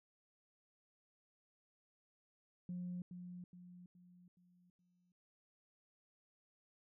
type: tone with echo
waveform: sine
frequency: 178.4 Hz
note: F3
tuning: 37 cents sharp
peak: -40 dBFS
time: 2.69-3.02 s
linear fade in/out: 2 ms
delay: 420 ms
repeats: 5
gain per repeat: -7 dB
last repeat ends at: 5.12 s
effects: tanh soft clip ceiling -37 dBFS